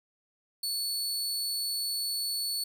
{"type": "tone", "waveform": "sawtooth", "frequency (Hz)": 4435, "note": "C#8", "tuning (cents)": 0, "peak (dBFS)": -27, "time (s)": [0.63, 2.64], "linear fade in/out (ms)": 5, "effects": []}